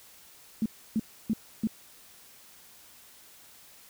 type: tone bursts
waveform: sine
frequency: 220 Hz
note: A3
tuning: in tune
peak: -23 dBFS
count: 4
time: 0.62-1.672 s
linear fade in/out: 2 ms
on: 38 ms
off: 300 ms
effects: white hiss -54 dBFS RMS until 3.89 s